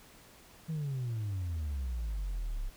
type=exponential sweep; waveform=sine; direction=down; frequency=164.81 to 32.7 Hz; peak=-30 dBFS; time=0.68-2.7 s; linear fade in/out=20 ms; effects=tanh soft clip ceiling -31 dBFS + pink hiss -57 dBFS RMS until 2.76 s